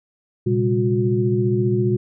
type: tone cluster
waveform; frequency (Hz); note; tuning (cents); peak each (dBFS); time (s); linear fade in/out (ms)
sine; 118.2 / 133.1 / 200.3 / 362; A#2 / C3 / G3 / F#4; +24 / +30 / +38 / -38; -20 / -26 / -23 / -20; 0.46-1.97; 10
effects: none